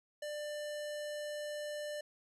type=tone with low-pass filter; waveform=square; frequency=594 Hz; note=D5; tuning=20 cents sharp; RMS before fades=-41 dBFS; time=0.22-2.01 s; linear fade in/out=5 ms; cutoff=9800 Hz; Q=0.9; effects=12-bit